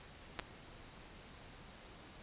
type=clicks; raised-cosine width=0.3 ms; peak=-23 dBFS; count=2; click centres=0.391 / 0.397 s; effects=pink hiss -55 dBFS RMS until 2.22 s + resampled to 8000 Hz